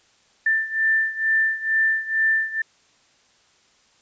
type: beating tone pair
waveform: sine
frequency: 1777 / 1779.2 Hz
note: A6 / A6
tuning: +17 / +19 cents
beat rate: 2.2 Hz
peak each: -20 / -23 dBFS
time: 0.46-2.62 s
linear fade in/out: 5 ms
effects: white hiss -59 dBFS RMS until 4.01 s + resampled to 16000 Hz